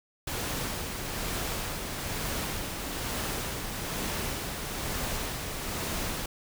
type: noise with tremolo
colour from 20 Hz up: pink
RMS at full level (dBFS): -32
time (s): 0.27-6.26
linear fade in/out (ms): 5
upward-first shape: sine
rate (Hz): 1.1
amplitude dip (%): 35
effects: none